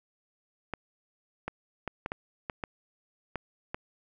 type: clicks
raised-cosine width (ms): 0.5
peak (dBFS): -18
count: 9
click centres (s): 0.737 / 1.48 / 1.877 / 2.061 / 2.119 / 2.498 / 2.638 / 3.357 / 3.745
effects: none